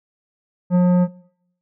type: tone with tanh clipping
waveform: triangle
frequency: 179 Hz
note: F3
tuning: 43 cents sharp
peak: -13 dBFS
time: 0.7-1.08 s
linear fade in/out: 50 ms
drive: 15 dB
effects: noise-tail reverb RT60 0.7 s tail -22 dB re dry